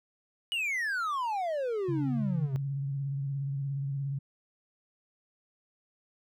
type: exponential sweep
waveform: triangle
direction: down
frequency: 2960 to 125.7 Hz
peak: -27 dBFS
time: 0.52-2.56 s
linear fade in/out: 0 ms
type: tone with vibrato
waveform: sine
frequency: 138.59 Hz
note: C#3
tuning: in tune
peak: -30 dBFS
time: 1.88-4.19 s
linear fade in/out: 10 ms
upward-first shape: sine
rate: 17 Hz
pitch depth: 40 cents each way
effects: none